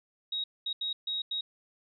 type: tone bursts at uneven times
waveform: sine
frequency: 3790 Hz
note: A#7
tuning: 28 cents sharp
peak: -30 dBFS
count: 5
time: 0.32-0.44 / 0.66-0.73 / 0.81-0.93 / 1.07-1.22 / 1.31-1.41 s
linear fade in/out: 5 ms
effects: none